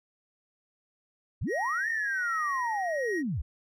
sine linear two-way sweep, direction up then down, 46.7 to 1856 to 46.7 Hz, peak -28 dBFS, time 1.41-3.42 s, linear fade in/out 10 ms, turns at 1.89 s
triangle tone with tremolo, 1886 Hz, A#6, 20 cents sharp, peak -30 dBFS, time 1.47-3.23 s, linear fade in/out 50 ms, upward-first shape sine, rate 1.3 Hz, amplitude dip 35%
effects none

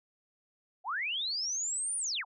sine linear two-way sweep, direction up then down, 659.3 to 9550 to 659.3 Hz, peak -31 dBFS, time 0.84-2.25 s, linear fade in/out 50 ms, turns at 1.97 s, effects none

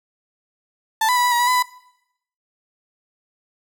35% pulse tone with pitch steps, 883 / 995 / 979 / 985 / 956 / 975 / 1004 / 993 Hz, A5 / B5 / B5 / B5 / A#5 / B5 / B5 / B5, +6 / +13 / -15 / -5 / +43 / -23 / +28 / +9 cents, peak -14 dBFS, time 1.01-1.626 s, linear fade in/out 5 ms, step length 77 ms, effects noise-tail reverb RT60 0.8 s tail -21 dB re dry

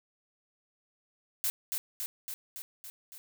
blue noise with echo, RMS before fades -30 dBFS, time 1.44-1.5 s, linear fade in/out 0 ms, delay 280 ms, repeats 6, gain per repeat -3 dB, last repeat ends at 3.18 s, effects none

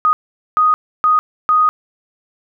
sine tone bursts at uneven times, 1244.5 Hz, D#6, in tune, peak -9 dBFS, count 4, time 0.05-0.13 / 0.57-0.74 / 1.04-1.19 / 1.49-1.69 s, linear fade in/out 0 ms, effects none

